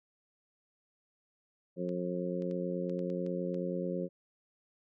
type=harmonic tone; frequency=89.3 Hz; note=F2; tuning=39 cents sharp; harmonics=2 / 3 / 4 / 5 / 6; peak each=-36 / -42 / -39 / -41 / -38 dBFS; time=1.76-4.09 s; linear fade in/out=50 ms
type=clicks; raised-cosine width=0.2 ms; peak=-38 dBFS; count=8; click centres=1.891 / 2.422 / 2.512 / 2.896 / 2.992 / 3.101 / 3.264 / 3.544 s
effects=none